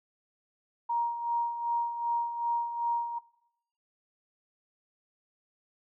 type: tone with tremolo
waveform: sine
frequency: 941 Hz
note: A#5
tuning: 16 cents sharp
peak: -25 dBFS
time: 0.89-3.19 s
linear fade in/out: 10 ms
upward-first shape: sine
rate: 2.6 Hz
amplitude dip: 60%
effects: noise-tail reverb RT60 0.7 s tail -19 dB re dry